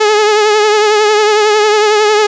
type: tone with vibrato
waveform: sawtooth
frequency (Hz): 423.7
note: G#4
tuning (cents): +35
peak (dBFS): -3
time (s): 0-2.27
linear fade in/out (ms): 10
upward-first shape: triangle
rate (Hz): 11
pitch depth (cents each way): 52
effects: resampled to 16000 Hz + 7-bit